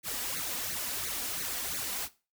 white noise with flanger, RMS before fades -35 dBFS, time 0.03-2.09 s, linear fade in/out 50 ms, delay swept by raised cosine 0.47 to 4.17 ms, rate 2.9 Hz, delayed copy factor +0.85, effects noise-tail reverb RT60 0.3 s tail -17 dB re dry

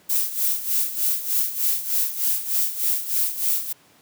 violet noise with tremolo, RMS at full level -20 dBFS, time 0.09-3.73 s, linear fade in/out 10 ms, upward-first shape sine, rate 3.3 Hz, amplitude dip 75%, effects pink hiss -55 dBFS RMS until 4.01 s + high-pass 150 Hz 12 dB/octave

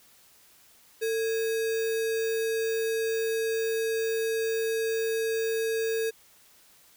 sine tone with sample-and-hold, 448.9 Hz, A4, 35 cents sharp, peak -25 dBFS, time 1.01-6.11 s, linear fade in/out 20 ms, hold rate 2100 Hz, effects white hiss -58 dBFS RMS until 6.96 s

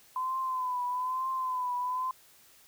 sine tone with vibrato, 1016 Hz, B5, 49 cents sharp, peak -29 dBFS, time 0.16-2.11 s, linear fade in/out 2 ms, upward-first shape triangle, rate 1.1 Hz, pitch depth 63 cents each way, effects white hiss -59 dBFS RMS until 2.67 s

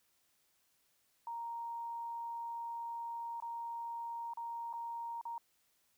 sine tone with dropouts, 932.3 Hz, A#5, in tune, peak -39 dBFS, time 1.27-5.38 s, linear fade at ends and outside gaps 2 ms, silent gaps 3.402-3.423 / 4.336-4.372 / 4.729-4.736 / 5.213-5.253 s, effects white hiss -75 dBFS RMS until 5.97 s

